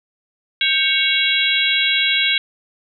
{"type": "harmonic tone with a mistuned harmonic", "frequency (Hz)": 554.4, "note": "C#5", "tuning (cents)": 0, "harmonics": [3, 4, 5, 6, 7], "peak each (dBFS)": [-24, -20, -22, -19, -21], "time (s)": [0.61, 2.38], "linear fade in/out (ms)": 2, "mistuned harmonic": 3, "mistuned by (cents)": -91, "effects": []}